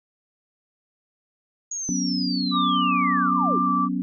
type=linear sweep; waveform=sine; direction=down; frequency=6710 to 289.2 Hz; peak=-27 dBFS; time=1.71-3.59 s; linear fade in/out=5 ms
type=chord; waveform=sine; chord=F# suspended fourth; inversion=none; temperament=just; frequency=185 / 246.7 / 277.5 Hz; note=F#3 / B3 / C#4; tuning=0 / -2 / +2 cents; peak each=-27 dBFS; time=1.89-4.02 s; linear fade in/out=0 ms
type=tone with vibrato; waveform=sine; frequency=1174.7 Hz; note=D6; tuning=in tune; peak=-20 dBFS; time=2.51-3.89 s; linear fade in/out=50 ms; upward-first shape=square; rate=1.3 Hz; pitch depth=14 cents each way
effects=none